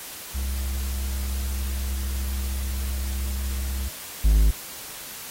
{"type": "tone pair in turn", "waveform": "triangle", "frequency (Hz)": [66, 52.38], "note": ["C2", "G#1"], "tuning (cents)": [16, 16], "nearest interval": "major third", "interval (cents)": 400, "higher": "first", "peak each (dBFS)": [-23, -12], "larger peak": "second", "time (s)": [[0.34, 3.89], [4.24, 4.51]], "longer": "first", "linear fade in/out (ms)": 10, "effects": ["white hiss -38 dBFS RMS until 5.3 s", "AAC 48 kbps"]}